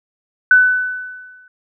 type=tone with exponential decay; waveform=sine; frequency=1500 Hz; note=F#6; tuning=23 cents sharp; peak=-4 dBFS; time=0.51-1.48 s; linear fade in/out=2 ms; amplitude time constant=210 ms; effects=none